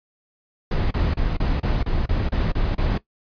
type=noise bursts; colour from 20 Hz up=brown; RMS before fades=-21 dBFS; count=10; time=0.71-2.98 s; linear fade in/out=5 ms; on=200 ms; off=30 ms; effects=noise-tail reverb RT60 0.1 s tail -17 dB re dry + resampled to 11025 Hz